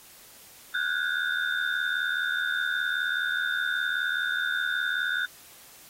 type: tone cluster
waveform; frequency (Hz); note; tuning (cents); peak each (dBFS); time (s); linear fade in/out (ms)
sine; 1405 / 1470 / 1549 / 1659 / 3610; F6 / F#6 / G6 / G#6 / A7; +10 / -12 / -21 / -2 / +44; -36 / -28 / -31 / -35 / -35; 0.74-5.26; 5
effects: white hiss -51 dBFS RMS until 5.89 s + AAC 48 kbps

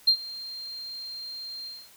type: tone with ADSR envelope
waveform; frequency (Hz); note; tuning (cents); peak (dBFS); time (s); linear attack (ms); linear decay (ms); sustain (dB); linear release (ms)
sine; 4186; C8; 0; -13; 0.07-1.9; 11; 79; -22; 240
effects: tanh soft clip ceiling -11 dBFS + white hiss -54 dBFS RMS until 1.96 s

